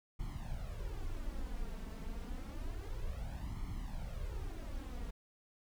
brown noise with flanger, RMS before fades -41 dBFS, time 0.19-5.11 s, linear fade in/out 10 ms, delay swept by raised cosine 0.93 to 4.53 ms, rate 0.29 Hz, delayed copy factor +0.75, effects none

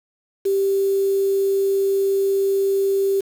sine tone with quantisation, 391.7 Hz, G4, 1 cent flat, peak -16 dBFS, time 0.45-3.21 s, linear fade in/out 10 ms, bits 6, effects none

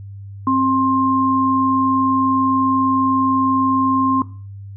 sine tone pair together, 264.5 / 1058 Hz, C4 / C6, +19 / +19 cents, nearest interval 2 octaves, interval 2400 cents, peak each -16 dBFS, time 0.47-4.22 s, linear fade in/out 2 ms, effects noise-tail reverb RT60 0.4 s tail -18 dB re dry + added 99 Hz sine -31 dBFS peak until 4.76 s

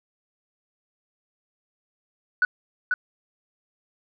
sine tone with echo, 1480 Hz, F#6, in tune, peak -15 dBFS, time 2.42-2.45 s, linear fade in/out 2 ms, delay 490 ms, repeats 1, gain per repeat -4 dB, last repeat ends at 2.94 s, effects tanh soft clip ceiling -12 dBFS

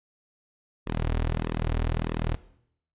sawtooth tone with flanger, 40.09 Hz, E1, 47 cents flat, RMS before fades -28 dBFS, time 0.86-2.36 s, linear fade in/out 20 ms, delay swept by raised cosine 1.3 to 6 ms, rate 1.6 Hz, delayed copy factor -0.65, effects noise-tail reverb RT60 0.7 s tail -17 dB re dry + resampled to 8000 Hz

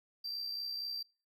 triangle tone with amplitude modulation, 4699 Hz, D8, in tune, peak -34 dBFS, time 0.24-1.03 s, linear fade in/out 10 ms, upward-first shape sine, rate 64.2 Hz, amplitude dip 45%, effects noise-tail reverb RT60 0.4 s tail -26 dB re dry

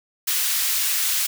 white high-pass noise, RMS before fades -22 dBFS, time 0.27-1.27 s, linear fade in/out 10 ms, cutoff 1700 Hz, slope 12 dB/octave, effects none

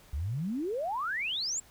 sine exponential sweep, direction up, 64.1 to 7700 Hz, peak -30 dBFS, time 0.13-1.6 s, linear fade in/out 5 ms, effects pink hiss -58 dBFS RMS until 1.7 s

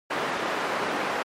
white band-pass noise, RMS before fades -28 dBFS, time 0.1-1.23 s, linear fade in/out 10 ms, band 250 to 1400 Hz, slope 12 dB/octave, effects MP3 64 kbps

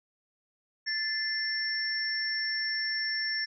sine tone cluster, 1753 / 2072 / 5430 Hz, A6 / C7 / F8, -7 / -17 / -50 cents, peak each -32 / -40 / -31 dBFS, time 0.86-3.46 s, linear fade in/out 20 ms, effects none

